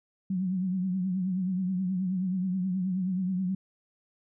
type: tone with vibrato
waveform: sine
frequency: 185.5 Hz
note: F#3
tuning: 5 cents sharp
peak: -26 dBFS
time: 0.3-3.55 s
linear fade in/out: 5 ms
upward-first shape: triangle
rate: 9.4 Hz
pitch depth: 84 cents each way
effects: none